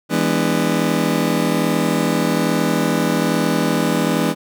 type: chord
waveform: 30% pulse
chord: E dominant seventh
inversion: none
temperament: just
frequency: 164.81 / 206 / 247.2 / 296.7 Hz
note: E3 / G#3 / B3 / D4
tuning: 0 / -14 / +2 / +18 cents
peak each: -19 dBFS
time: 0.09-4.35 s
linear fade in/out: 50 ms
effects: none